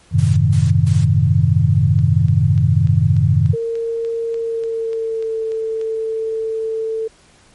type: chord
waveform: sine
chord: F# diminished seventh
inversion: none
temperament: equal with one note detuned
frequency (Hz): 92.5 / 107.49 / 130.81 / 155.56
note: F#2 / A2 / C3 / Eb3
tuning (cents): 0 / -40 / 0 / 0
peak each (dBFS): -16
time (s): 0.11-3.56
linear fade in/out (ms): 50
type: noise bursts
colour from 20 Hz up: white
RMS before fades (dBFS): -35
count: 3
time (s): 0.18-1.05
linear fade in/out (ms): 10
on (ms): 190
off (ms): 150
type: click train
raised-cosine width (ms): 0.2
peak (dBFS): -23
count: 14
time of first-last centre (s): 1.99-5.814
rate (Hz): 3.4
type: tone with pitch glide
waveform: sine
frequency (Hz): 458.9 to 444.6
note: A#4 to A4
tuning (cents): -27 to +18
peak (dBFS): -18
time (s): 3.53-7.08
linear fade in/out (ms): 10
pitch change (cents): -55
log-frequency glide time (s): 4.33-5.44
effects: pink hiss -50 dBFS RMS until 7.54 s + MP3 48 kbps